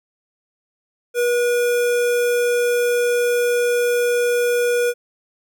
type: tone with notch filter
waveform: square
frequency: 483.3 Hz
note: B4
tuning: 38 cents flat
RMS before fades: -18 dBFS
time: 1.14-4.94 s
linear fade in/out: 50 ms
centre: 4200 Hz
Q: 1.8
effects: none